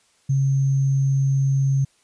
sine tone with sample-and-hold, 136 Hz, C#3, 33 cents flat, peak -16 dBFS, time 0.29-1.85 s, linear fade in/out 10 ms, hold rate 6300 Hz, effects white hiss -61 dBFS RMS until 2.03 s + resampled to 22050 Hz

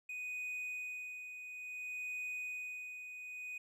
triangle tone with tremolo, 2489 Hz, D#7, in tune, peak -37 dBFS, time 0.09-3.58 s, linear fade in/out 5 ms, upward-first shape sine, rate 0.58 Hz, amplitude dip 55%, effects none

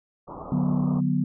white low-pass noise, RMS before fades -38 dBFS, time 0.27-1.01 s, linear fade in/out 20 ms, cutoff 1200 Hz, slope 96 dB/octave
sine chord, B minor, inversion first, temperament equal with one note detuned, 149.23 / 185 / 246.9 Hz, D3 / F#3 / B3, +28 / 0 / 0 cents, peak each -25 dBFS, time 0.52-1.24 s, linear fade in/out 2 ms
effects none

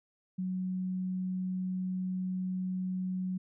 sine tone, 185 Hz, F#3, in tune, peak -31 dBFS, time 0.38-3.38 s, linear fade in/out 10 ms, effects none

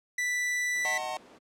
45% pulse tone, 1975.5 Hz, B6, in tune, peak -27 dBFS, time 0.18-0.98 s, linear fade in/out 5 ms
brown noise, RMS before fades -44 dBFS, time 0.74-1.39 s, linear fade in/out 20 ms
square chord, D# diminished seventh, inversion none, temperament just, 622.3 / 746.7 / 896 / 1075.3 Hz, D#5 / F#5 / A5 / C6, 0 / +16 / +31 / +47 cents, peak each -39 / -36 / -39 / -42 dBFS, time 0.85-1.17 s, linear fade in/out 0 ms
effects high-pass 300 Hz 12 dB/octave + low-pass 9000 Hz 12 dB/octave

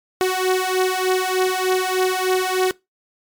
sawtooth beating tone pair, 370 / 373.3 Hz, F#4 / F#4, 0 / +15 cents, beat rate 3.3 Hz, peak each -16 dBFS, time 0.21-2.71 s, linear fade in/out 0 ms, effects noise-tail reverb RT60 0.2 s tail -22 dB re dry + MP3 96 kbps

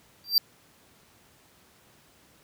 square tone with exponential growth, 4700 Hz, D8, 1 cent sharp, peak -14 dBFS, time 0.24-0.38 s, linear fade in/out 1 ms, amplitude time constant 30 ms, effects pink hiss -59 dBFS RMS until 2.43 s + high-pass 80 Hz 12 dB/octave

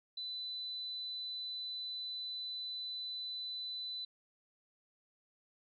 sine tone, 4000 Hz, B7, 21 cents sharp, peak -39 dBFS, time 0.17-4.05 s, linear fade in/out 5 ms, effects none

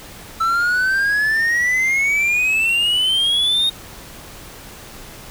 triangle exponential sweep, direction up, 1318.5 to 3729 Hz, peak -13 dBFS, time 0.4-3.7 s, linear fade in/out 10 ms, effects pink hiss -38 dBFS RMS until 5.3 s

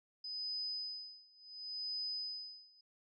sine tone with tremolo, 5010 Hz, D#8, 11 cents sharp, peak -37 dBFS, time 0.24-2.81 s, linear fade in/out 5 ms, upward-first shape sine, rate 0.7 Hz, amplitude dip 95%, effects none

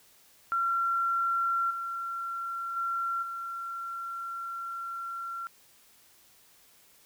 sine tone with level steps, 1366 Hz, F6, 39 cents flat, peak -25 / -32 / -28 / -34 dBFS, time 0.52-5.47 s, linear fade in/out 0 ms, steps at 1.7 / 2.76 / 3.22 s, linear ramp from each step 10 ms, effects white hiss -60 dBFS RMS until 7.05 s

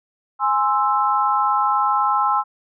sine chord, Ab augmented, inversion none, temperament equal, 830.6 / 1046.5 / 1318.5 Hz, Ab5 / C6 / E6, 0 / 0 / 0 cents, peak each -20 dBFS, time 0.39-2.44 s, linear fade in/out 50 ms, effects none

